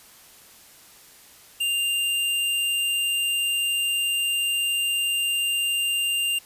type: tone with sample-and-hold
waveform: sine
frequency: 2794 Hz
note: F7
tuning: in tune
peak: -21 dBFS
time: 1.6-6.39 s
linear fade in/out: 10 ms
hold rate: 11025 Hz
effects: white hiss -50 dBFS RMS until 6.45 s + resampled to 32000 Hz